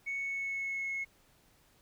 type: tone with pitch glide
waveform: sine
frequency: 2217 to 2179 Hz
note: C#7 to C#7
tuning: 0 to -30 cents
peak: -32 dBFS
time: 0.06-1.05 s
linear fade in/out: 20 ms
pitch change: -30 cents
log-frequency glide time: 0.16-0.91 s
effects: tanh soft clip ceiling -30 dBFS + pink hiss -66 dBFS RMS until 1.81 s